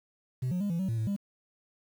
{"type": "tone with pitch steps", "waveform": "sine", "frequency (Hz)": [127.5, 180, 203.6, 168.9, 189.8, 114.1, 110.5, 200.7], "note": ["C3", "F#3", "G#3", "E3", "F#3", "A#2", "A2", "G3"], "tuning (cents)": [-44, -47, -34, 42, 44, -37, 8, 41], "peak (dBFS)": -25, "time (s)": [0.42, 1.164], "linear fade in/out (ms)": 10, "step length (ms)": 93, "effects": ["tanh soft clip ceiling -27 dBFS", "9-bit"]}